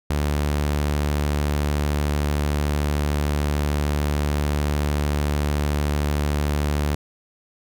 sawtooth tone, 73.42 Hz, D2, in tune, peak -16 dBFS, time 0.1-6.95 s, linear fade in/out 5 ms, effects none

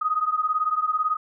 sine beating tone pair, 1244.5 / 1262.5 Hz, D#6 / D#6, 0 / +25 cents, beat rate 18 Hz, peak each -23 / -25 dBFS, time 0.01-1.17 s, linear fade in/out 10 ms, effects none

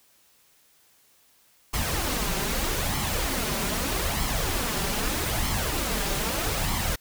pink noise with flanger, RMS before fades -27 dBFS, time 1.73-6.96 s, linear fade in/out 10 ms, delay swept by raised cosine 0.94 to 5.14 ms, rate 0.8 Hz, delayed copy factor +0.55, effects white hiss -61 dBFS RMS until 7 s

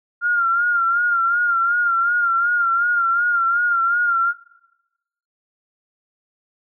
sine tone with vibrato, 1397 Hz, F6, in tune, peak -15 dBFS, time 0.21-4.34 s, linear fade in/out 50 ms, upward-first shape sine, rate 2.7 Hz, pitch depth 55 cents each way, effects noise-tail reverb RT60 1.0 s tail -22 dB re dry

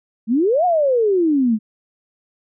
sine exponential two-way sweep, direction up then down, 207.7 to 740 to 207.7 Hz, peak -13 dBFS, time 0.27-1.59 s, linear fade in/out 50 ms, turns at 0.65 s, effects none

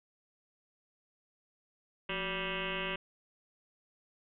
sine tone with frequency modulation, 1568 Hz, G6, in tune, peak -33 dBFS, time 2.09-2.96 s, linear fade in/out 5 ms, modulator 199 Hz, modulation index 7.4, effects none

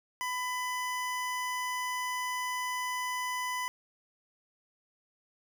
25% pulse tone, 1000 Hz, B5, 21 cents sharp, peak -28 dBFS, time 0.21-3.68 s, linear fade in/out 0 ms, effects none

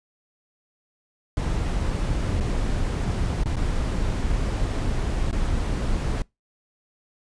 brown noise with dropouts, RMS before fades -24 dBFS, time 1.37-6.22 s, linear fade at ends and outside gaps 1 ms, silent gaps 2.401-2.407 / 3.436-3.458 / 3.558-3.567 / 5.312-5.328 s, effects noise-tail reverb RT60 0.2 s tail -24 dB re dry + resampled to 22050 Hz

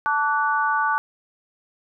sine chord, D major, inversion second, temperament equal with one note detuned, 880 / 1153.1 / 1480 Hz, A5 / D6 / F#6, 0 / -32 / 0 cents, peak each -23 dBFS, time 0.06-0.98 s, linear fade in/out 0 ms, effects none

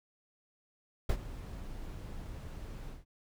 brown noise with ADSR envelope, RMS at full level -27 dBFS, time 1.09-3.05 s, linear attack 6 ms, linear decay 68 ms, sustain -16 dB, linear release 160 ms, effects none

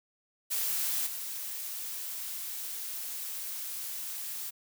blue noise with level steps, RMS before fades -31 / -38 dBFS, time 0.5-4.51 s, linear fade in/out 20 ms, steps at 1.06 s, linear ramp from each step 10 ms, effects none

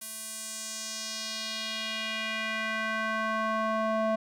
square tone with band-pass filter sweep, 220 Hz, A3, in tune, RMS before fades -32 dBFS, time 0.01-4.16 s, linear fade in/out 10 ms, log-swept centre 11000 to 730 Hz, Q 1.8, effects none

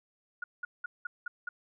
sine tone bursts, 1438 Hz, F#6, 50 cents flat, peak -33 dBFS, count 6, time 0.42-1.49 s, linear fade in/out 5 ms, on 20 ms, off 190 ms, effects none

